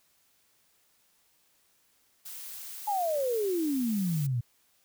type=noise; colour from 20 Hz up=blue; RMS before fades=-42 dBFS; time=2.25-4.27 s; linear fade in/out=10 ms
type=exponential sweep; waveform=sine; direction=down; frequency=859 to 114.6 Hz; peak=-26 dBFS; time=2.87-4.41 s; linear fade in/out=10 ms
effects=white hiss -68 dBFS RMS until 4.84 s